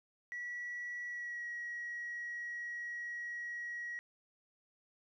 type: tone with pitch glide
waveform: sine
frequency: 1940 to 1907.8 Hz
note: B6 to A#6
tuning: -31 to +40 cents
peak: -38 dBFS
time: 0.32-3.99 s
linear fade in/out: 0 ms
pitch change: -29 cents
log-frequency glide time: 1.07-1.46 s
effects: tanh soft clip ceiling -36 dBFS + 13-bit